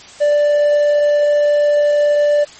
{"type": "tone", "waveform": "triangle", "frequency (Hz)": 587.3, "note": "D5", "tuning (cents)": 0, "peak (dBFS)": -8, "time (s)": [0.2, 2.45], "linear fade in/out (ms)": 20, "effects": ["white hiss -38 dBFS RMS until 2.59 s", "MP3 32 kbps"]}